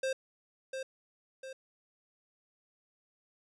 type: tone with echo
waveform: square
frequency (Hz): 528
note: C5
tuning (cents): +16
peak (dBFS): -31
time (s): 0.03-0.13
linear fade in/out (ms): 5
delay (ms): 700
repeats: 2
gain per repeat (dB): -6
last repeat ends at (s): 1.53
effects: resampled to 22050 Hz + 12-bit